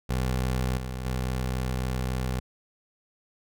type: tone with level steps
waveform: 20% pulse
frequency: 63.6 Hz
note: C2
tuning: 48 cents flat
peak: -20 / -27 / -22 dBFS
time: 0.09-2.4 s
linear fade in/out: 10 ms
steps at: 0.77 / 1.05 s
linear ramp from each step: 5 ms
effects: none